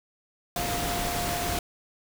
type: tone in noise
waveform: sine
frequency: 701 Hz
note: F5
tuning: 6 cents sharp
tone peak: -32 dBFS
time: 0.56-1.59 s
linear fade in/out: 2 ms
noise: pink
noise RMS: -30 dBFS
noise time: 0.56-1.59 s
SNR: -5 dB
effects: none